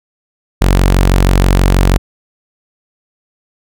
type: tone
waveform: sawtooth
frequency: 46.25 Hz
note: F#1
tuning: in tune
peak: -3 dBFS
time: 0.61-1.98 s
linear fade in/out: 10 ms
effects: none